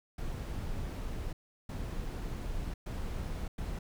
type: noise bursts at uneven times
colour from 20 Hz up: brown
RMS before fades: -37 dBFS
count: 4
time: 0.18-1.33 / 1.69-2.74 / 2.86-3.48 / 3.58-3.79 s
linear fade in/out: 5 ms
effects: none